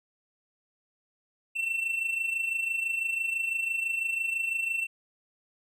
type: tone with amplitude modulation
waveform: triangle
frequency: 2695 Hz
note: E7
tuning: 38 cents sharp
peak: -23 dBFS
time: 1.55-4.87 s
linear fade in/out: 20 ms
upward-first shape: sine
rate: 26 Hz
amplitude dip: 60%
effects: none